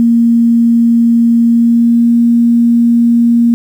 sine tone with pitch glide, 233.1 to 235.1 Hz, A#3 to A#3, 0 to +15 cents, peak -5 dBFS, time 0-3.54 s, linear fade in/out 0 ms, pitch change +15 cents, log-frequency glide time 1.46-2.15 s, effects 7-bit

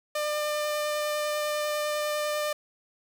sawtooth tone with vibrato, 599 Hz, D5, 34 cents sharp, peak -23 dBFS, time 0.15-2.53 s, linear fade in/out 5 ms, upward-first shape triangle, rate 10 Hz, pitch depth 9 cents each way, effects 9-bit

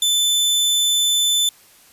sawtooth tone, 3520 Hz, A7, in tune, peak -12 dBFS, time 0.02-1.49 s, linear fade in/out 2 ms, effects white hiss -50 dBFS RMS until 1.92 s + resampled to 32000 Hz

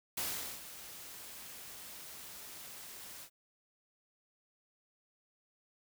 white noise with ADSR envelope, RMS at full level -36 dBFS, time 0.17-3.3 s, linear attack 7 ms, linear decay 420 ms, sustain -13 dB, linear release 74 ms, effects none

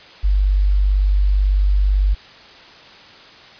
sine tone, 49 Hz, G1, in tune, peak -12 dBFS, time 0.23-2.15 s, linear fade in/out 20 ms, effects white hiss -42 dBFS RMS until 3.59 s + resampled to 11025 Hz

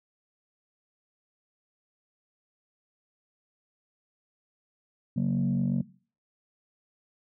sine chord, F# major, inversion second, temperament equal, 138.59 / 185 / 233.1 Hz, C#3 / F#3 / A#3, 0 / 0 / 0 cents, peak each -27 / -26 / -27 dBFS, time 5.16-5.82 s, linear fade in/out 10 ms, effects noise-tail reverb RT60 0.4 s tail -20 dB re dry + tanh soft clip ceiling -19 dBFS

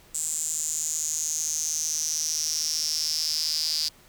square tone with high-pass filter sweep, 77.78 Hz, D#2, in tune, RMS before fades -28 dBFS, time 0.14-3.89 s, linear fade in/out 10 ms, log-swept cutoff 7600 to 4800 Hz, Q 9.2, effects pink hiss -55 dBFS RMS until 4.08 s

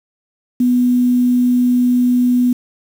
sine tone with quantisation, 246.9 Hz, B3, in tune, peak -10 dBFS, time 0.6-2.53 s, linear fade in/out 5 ms, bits 6, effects none

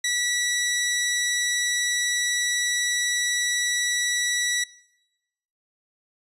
15% pulse tone, 1948 Hz, B6, 24 cents flat, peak -16 dBFS, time 0.04-4.64 s, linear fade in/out 5 ms, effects noise-tail reverb RT60 1.0 s tail -23 dB re dry + resampled to 32000 Hz

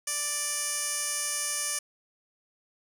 15% pulse tone with band-pass filter, 588 Hz, D5, 2 cents sharp, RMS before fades -31 dBFS, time 0.07-1.79 s, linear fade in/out 5 ms, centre 8400 Hz, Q 2, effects none

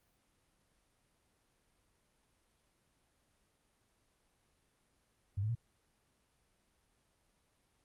sine tone with pitch steps, 98.4 / 107.31 / 117.02 Hz, G2 / A2 / A#2, +7 / -43 / +7 cents, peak -32 dBFS, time 5.37-5.553 s, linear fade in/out 10 ms, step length 61 ms, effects pink hiss -75 dBFS RMS until 7.84 s + Opus 32 kbps

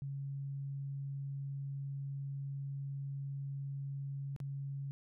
sine tone with dropouts, 138.59 Hz, C#3, in tune, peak -38 dBFS, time 0.02-4.91 s, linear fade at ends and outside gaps 0 ms, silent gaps 4.363-4.402 s, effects none

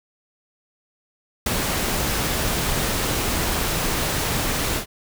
pink noise with ADSR envelope, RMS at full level -20 dBFS, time 1.46-4.86 s, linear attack 5 ms, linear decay 14 ms, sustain -3 dB, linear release 96 ms, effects none

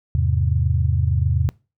sine chord, E augmented, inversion none, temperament equal, 82.41 / 103.83 / 130.81 Hz, E2 / G#2 / B#2, 0 / 0 / 0 cents, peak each -19 / -22 / -21 dBFS, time 0.15-1.49 s, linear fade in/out 0 ms, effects noise-tail reverb RT60 0.3 s tail -24 dB re dry

